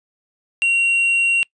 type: tone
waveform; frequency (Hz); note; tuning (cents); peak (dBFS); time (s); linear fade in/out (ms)
triangle; 2750; F7; -27; -12; 0.62-1.43; 0
effects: noise-tail reverb RT60 0.1 s tail -25 dB re dry + resampled to 22050 Hz